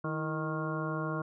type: harmonic tone with a mistuned harmonic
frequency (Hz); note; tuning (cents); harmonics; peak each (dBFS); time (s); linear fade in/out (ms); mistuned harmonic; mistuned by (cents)
155.56; D#3; 0; 1 / 2 / 3 / 4 / 5 / 6 / 7 / 8 / 9; -35 / -38 / -41 / -41 / -49 / -50 / -39 / -50 / -41; 0.04-1.22; 5; 2; +71
effects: none